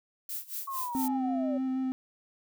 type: noise with tremolo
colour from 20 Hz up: violet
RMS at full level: -35 dBFS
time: 0.29-1.08 s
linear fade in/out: 2 ms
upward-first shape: sine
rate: 4.4 Hz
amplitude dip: 90%
type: linear sweep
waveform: sine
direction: down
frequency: 1108.7 to 554.4 Hz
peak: -33 dBFS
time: 0.67-1.58 s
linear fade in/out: 10 ms
type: tone with vibrato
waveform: triangle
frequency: 261 Hz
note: C4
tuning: 4 cents flat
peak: -26 dBFS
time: 0.95-1.92 s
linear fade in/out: 0 ms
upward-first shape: square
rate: 6.2 Hz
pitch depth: 9 cents each way
effects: none